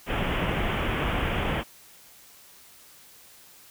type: low-pass noise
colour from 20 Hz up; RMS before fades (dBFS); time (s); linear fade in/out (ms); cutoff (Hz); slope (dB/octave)
pink; -27; 0.06-1.64; 50; 3300; 96
effects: white hiss -52 dBFS RMS until 3.7 s